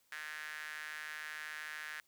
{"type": "tone with high-pass filter", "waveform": "sawtooth", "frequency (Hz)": 153.1, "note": "D#3", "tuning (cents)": -28, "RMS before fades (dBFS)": -45, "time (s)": [0.12, 2], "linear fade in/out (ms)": 0, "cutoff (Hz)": 1700, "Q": 5, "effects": ["white hiss -73 dBFS RMS until 2.07 s"]}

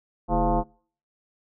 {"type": "tone with frequency modulation", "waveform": "sine", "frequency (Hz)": 329.6, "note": "E4", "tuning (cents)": 0, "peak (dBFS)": -19, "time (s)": [0.28, 0.64], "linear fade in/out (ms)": 50, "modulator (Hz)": 185, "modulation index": 3.2, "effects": ["noise-tail reverb RT60 0.5 s tail -26 dB re dry"]}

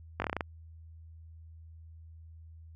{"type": "slowing click train", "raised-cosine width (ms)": 0.5, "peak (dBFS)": -16, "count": 8, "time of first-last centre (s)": [0.2, 0.408], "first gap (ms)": 20, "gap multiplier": 1.13, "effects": ["added 81 Hz sine -48 dBFS peak until 2.75 s"]}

